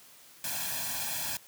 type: noise with comb filter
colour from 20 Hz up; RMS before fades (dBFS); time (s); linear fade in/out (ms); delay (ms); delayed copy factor
white; -34; 0.44-1.37; 2; 1.2; +0.9
effects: white hiss -55 dBFS RMS until 1.47 s + high-pass 80 Hz 12 dB/octave